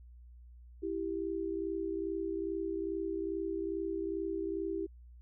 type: tone pair together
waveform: sine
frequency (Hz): 329.8 / 392.2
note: E4 / G4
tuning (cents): +1 / +1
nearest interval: minor third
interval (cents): 300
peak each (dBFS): -36 / -36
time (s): 0.82-4.87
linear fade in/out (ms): 20
effects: added 60 Hz sine -51 dBFS peak until 5.21 s